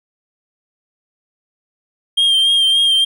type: tone with vibrato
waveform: triangle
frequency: 3197 Hz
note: G7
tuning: 33 cents sharp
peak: -9 dBFS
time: 2.17-3.05 s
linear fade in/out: 10 ms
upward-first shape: sine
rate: 3.5 Hz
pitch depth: 29 cents each way
effects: none